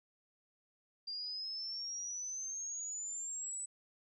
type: exponential sweep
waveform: sine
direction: up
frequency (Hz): 4754 to 7990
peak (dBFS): -39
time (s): 1.07-3.66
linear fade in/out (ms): 10
effects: none